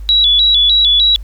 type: tone with vibrato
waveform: sine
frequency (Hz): 3650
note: A#7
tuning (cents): -37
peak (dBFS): -7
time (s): 0.09-1.16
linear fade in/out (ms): 0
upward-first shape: square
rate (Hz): 3.3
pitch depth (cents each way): 110
effects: added 50 Hz sine -24 dBFS peak until 1.23 s + pink hiss -51 dBFS RMS until 1.23 s